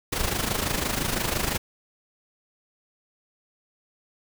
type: noise with amplitude modulation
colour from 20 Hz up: pink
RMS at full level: -24 dBFS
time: 0.12-1.58 s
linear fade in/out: 10 ms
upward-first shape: sine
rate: 25.9 Hz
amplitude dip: 65%
effects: none